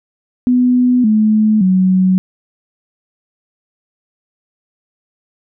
sine tone with pitch steps, 248.8 / 215.3 / 186.39 Hz, B3 / A3 / F#3, +13 / -37 / +13 cents, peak -8 dBFS, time 0.47-2.18 s, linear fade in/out 0 ms, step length 570 ms, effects none

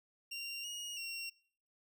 25% pulse tone with pitch steps, 2769 / 2877 / 2742 Hz, F7 / F#7 / F7, -15 / -49 / -32 cents, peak -37 dBFS, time 0.31-1.3 s, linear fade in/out 10 ms, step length 330 ms, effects noise-tail reverb RT60 0.6 s tail -23 dB re dry

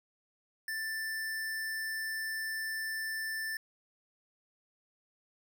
square tone, 1770 Hz, A6, 10 cents sharp, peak -35 dBFS, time 0.68-3.57 s, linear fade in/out 2 ms, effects none

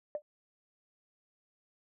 sine tone with exponential decay, 596 Hz, D5, 25 cents sharp, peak -28 dBFS, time 0.15-0.22 s, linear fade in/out 1 ms, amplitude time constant 15 ms, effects tanh soft clip ceiling -24 dBFS

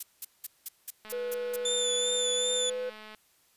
violet noise bursts, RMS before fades -33 dBFS, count 8, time 0-1.562 s, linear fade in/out 5 ms, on 29 ms, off 190 ms
click train, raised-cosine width 0.3 ms, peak -31 dBFS, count 452, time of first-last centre 1.05-3.148 s, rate 215 Hz
triangle tone with pitch glide, 488.9 to 502.9 Hz, B4 to B4, -18 to +31 cents, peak -29 dBFS, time 1.12-2.9 s, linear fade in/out 10 ms, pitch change +49 cents, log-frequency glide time 1.49-2.72 s
25% pulse tone with vibrato, 3526 Hz, A7, 3 cents sharp, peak -23 dBFS, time 1.65-2.7 s, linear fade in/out 5 ms, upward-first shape sine, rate 2.6 Hz, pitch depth 31 cents each way
effects white hiss -66 dBFS RMS until 3.56 s + resampled to 32000 Hz

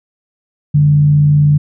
sine tone with frequency modulation, 146.83 Hz, D3, in tune, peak -6 dBFS, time 0.74-1.58 s, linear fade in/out 10 ms, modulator 56 Hz, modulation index 0.23, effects none

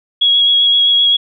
sine tone with vibrato, 3322 Hz, G#7, in tune, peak -8 dBFS, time 0.21-1.17 s, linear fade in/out 10 ms, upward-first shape sine, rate 7.7 Hz, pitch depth 14 cents each way, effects none

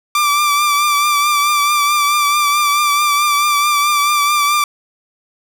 sawtooth tone with vibrato, 1174.7 Hz, D6, in tune, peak -8 dBFS, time 0.15-4.64 s, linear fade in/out 2 ms, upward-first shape triangle, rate 4.6 Hz, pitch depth 40 cents each way, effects none

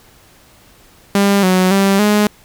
sawtooth tone with pitch steps, 199.7 / 184.9 / 196.1 / 208.8 Hz, G3 / F#3 / G3 / G#3, +32 / -1 / +1 / +10 cents, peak -6 dBFS, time 1.15-2.27 s, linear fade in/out 2 ms, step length 280 ms, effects pink hiss -47 dBFS RMS until 2.44 s

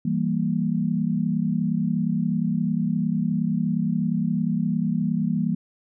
sine chord, E diminished, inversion none, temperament equal, 164.81 / 196 / 233.1 Hz, E3 / G3 / Bb3, 0 / 0 / 0 cents, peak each -25 dBFS, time 0.05-5.55 s, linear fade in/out 5 ms, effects none

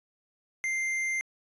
sine tone with tanh clipping, 2093 Hz, C7, in tune, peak -29 dBFS, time 0.64-1.21 s, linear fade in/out 0 ms, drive 10 dB, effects resampled to 24000 Hz

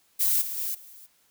violet noise with level steps, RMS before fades -23 / -33 / -30 / -48 dBFS, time 0.19-1.07 s, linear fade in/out 20 ms, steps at 0.41 / 0.57 / 0.74 s, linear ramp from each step 10 ms, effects white hiss -65 dBFS RMS until 1.3 s

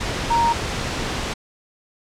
sine tone in noise, 932.3 Hz, A#5, in tune, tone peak -15 dBFS, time 0.3-0.53 s, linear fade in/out 10 ms, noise pink, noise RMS -25 dBFS, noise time 0-1.34 s, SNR +7 dB, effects low-pass 6000 Hz 12 dB/octave

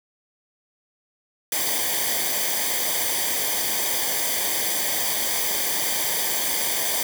white noise with comb filter, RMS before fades -24 dBFS, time 1.52-7.03 s, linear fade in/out 2 ms, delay 0.74 ms, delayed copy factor -0.75, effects none

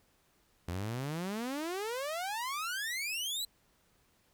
sawtooth exponential sweep, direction up, 83.1 to 4100 Hz, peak -31 dBFS, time 0.68-3.45 s, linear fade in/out 5 ms, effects pink hiss -70 dBFS RMS until 4.33 s

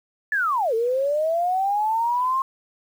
sine linear two-way sweep, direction down then up, 1760 to 440 to 1075 Hz, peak -19 dBFS, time 0.32-2.42 s, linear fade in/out 2 ms, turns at 0.74 s, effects 8-bit

